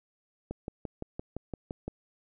click train, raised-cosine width 2 ms, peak -22 dBFS, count 9, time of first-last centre 0.51-1.88 s, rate 5.84 Hz, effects none

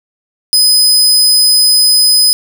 sawtooth tone, 5020 Hz, D#8, 15 cents sharp, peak -3 dBFS, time 0.53-2.33 s, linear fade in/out 0 ms, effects none

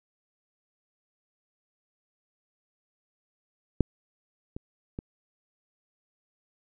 clicks, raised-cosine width 3 ms, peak -7 / -23 / -21 dBFS, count 3, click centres 3.807 / 4.565 / 4.989 s, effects none

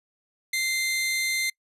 sawtooth tone pair together, 2085 / 3633 Hz, C7 / A#7, -7 / -45 cents, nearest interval minor seventh, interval 962 cents, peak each -21 / -33 dBFS, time 0.53-1.5 s, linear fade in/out 5 ms, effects noise-tail reverb RT60 0.1 s tail -26 dB re dry + resampled to 32000 Hz

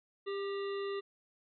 harmonic tone with a mistuned harmonic, 397.9 Hz, G4, 26 cents sharp, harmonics 1 / 3 / 5 / 7 / 9 / 10, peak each -35 / -45 / -49 / -52 / -54 / -55 dBFS, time 0.26-1.01 s, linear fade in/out 20 ms, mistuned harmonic 5, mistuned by -44 cents, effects none

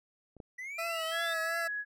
clicks, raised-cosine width 2 ms, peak -40 / -30 dBFS, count 2, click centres 0.367 / 0.402 s
triangle linear sweep, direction up, 1942 to 3681 Hz, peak -37 dBFS, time 0.58-1.34 s, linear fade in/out 10 ms
20% pulse tone with vibrato, 659.3 Hz, E5, in tune, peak -29 dBFS, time 0.78-1.68 s, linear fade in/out 10 ms, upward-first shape triangle, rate 2.8 Hz, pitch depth 49 cents each way
sine tone, 1676 Hz, G#6, 15 cents sharp, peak -33 dBFS, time 1.11-1.85 s, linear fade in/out 50 ms
effects none

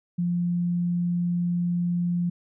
sine tone, 174.61 Hz, F3, in tune, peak -22 dBFS, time 0.18-2.3 s, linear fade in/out 10 ms, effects none

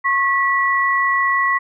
sine tone pair together, 1092.7 / 1949 Hz, C#6 / B6, -25 / -23 cents, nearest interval minor seventh, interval 1002 cents, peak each -17 dBFS, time 0.04-1.59 s, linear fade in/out 20 ms, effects none

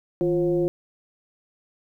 sine tone with frequency modulation, 349.2 Hz, F4, in tune, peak -19 dBFS, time 0.21-0.68 s, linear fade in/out 0 ms, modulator 188 Hz, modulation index 0.77, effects 10-bit

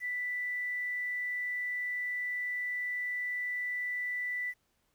sine tone with quantisation, 1978 Hz, B6, 2 cents sharp, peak -32 dBFS, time 0-4.54 s, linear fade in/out 50 ms, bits 10, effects pink hiss -75 dBFS RMS until 4.94 s

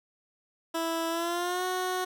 15% pulse tone with pitch glide, 329.6 to 367.8 Hz, E4 to F#4, 0 to -10 cents, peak -22 dBFS, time 0.74-2.05 s, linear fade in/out 10 ms, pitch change +190 cents, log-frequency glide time 1.09-1.65 s, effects none

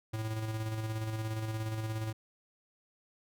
square tone with tremolo, 110 Hz, A2, in tune, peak -33 dBFS, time 0.13-2.13 s, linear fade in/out 10 ms, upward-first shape square, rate 17 Hz, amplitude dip 35%, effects none

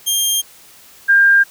15% pulse / sine tone pair in turn, 3202 / 1601 Hz, G7 / G6, +36 / +36 cents, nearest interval octave, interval 1200 cents, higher first, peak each -7 dBFS, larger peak neither, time 0.06-0.42 / 1.08-1.44 s, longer neither, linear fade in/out 20 ms, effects white hiss -44 dBFS RMS until 1.5 s

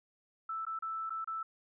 sine tone with dropouts, 1320 Hz, E6, 2 cents sharp, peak -35 dBFS, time 0.49-1.43 s, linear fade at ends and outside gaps 5 ms, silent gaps 0.652-0.666 / 0.79-0.823 / 1.096-1.104 / 1.245-1.274 s, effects none

